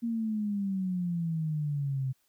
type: exponential sweep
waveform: sine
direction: down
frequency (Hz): 235.6 to 129.8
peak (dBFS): -28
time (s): 0.02-2.13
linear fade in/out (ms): 20
effects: white hiss -72 dBFS RMS until 2.28 s